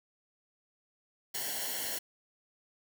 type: noise with comb filter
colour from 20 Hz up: white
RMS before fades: -36 dBFS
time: 1.34-1.99 s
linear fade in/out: 10 ms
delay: 0.81 ms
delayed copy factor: -0.8
effects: none